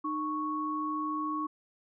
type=tone pair together; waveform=sine; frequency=305.6 / 1108 Hz; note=D#4 / C#6; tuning=-31 / -1 cents; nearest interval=octave + minor seventh; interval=2230 cents; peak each=-34 / -32 dBFS; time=0.04-1.47 s; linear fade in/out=10 ms; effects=none